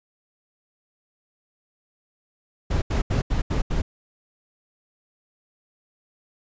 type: noise bursts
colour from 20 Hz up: brown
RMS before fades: -22 dBFS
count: 6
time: 2.7-3.82 s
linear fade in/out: 10 ms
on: 120 ms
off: 80 ms
effects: resampled to 16000 Hz